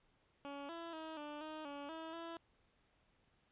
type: tone with pitch steps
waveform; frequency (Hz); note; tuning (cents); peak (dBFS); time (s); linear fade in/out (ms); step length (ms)
15% pulse; 282.2 / 334.7 / 317.9 / 296 / 310.8 / 285 / 323 / 333.2; C#4 / E4 / D#4 / D4 / D#4 / C#4 / E4 / E4; +31 / +26 / +37 / +14 / -2 / +48 / -35 / +19; -39; 0.45-2.37; 0; 240
effects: pink hiss -75 dBFS RMS until 3.51 s + resampled to 8000 Hz